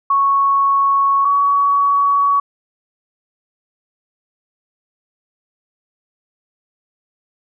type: tone pair in turn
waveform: sine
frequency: 1107 / 1127 Hz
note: C#6 / C#6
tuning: -3 / +28 cents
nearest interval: unison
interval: 31 cents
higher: second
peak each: -11 dBFS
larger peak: neither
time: 0.1-1.25 / 1.25-2.4 s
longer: neither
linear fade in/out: 5 ms
effects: none